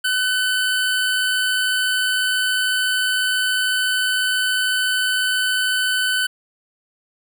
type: tone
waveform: 25% pulse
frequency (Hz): 1509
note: F#6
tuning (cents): +34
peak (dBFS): -14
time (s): 0.04-6.27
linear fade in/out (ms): 10
effects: none